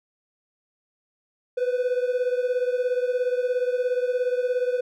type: beating tone pair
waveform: triangle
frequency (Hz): 493.9 / 510.9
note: B4 / C5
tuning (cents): 0 / -41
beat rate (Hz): 17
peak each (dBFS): -21 / -25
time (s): 1.57-4.81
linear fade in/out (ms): 10
effects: none